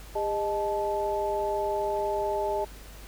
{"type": "tone cluster", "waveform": "sine", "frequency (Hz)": [404.8, 619, 869], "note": ["G#4", "D#5", "A5"], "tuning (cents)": [-44, -9, -22], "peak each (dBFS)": -30, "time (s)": [0.15, 2.65], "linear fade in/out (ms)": 10, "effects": ["added 50 Hz sine -45 dBFS peak until 3.07 s", "pink hiss -49 dBFS RMS until 3.07 s"]}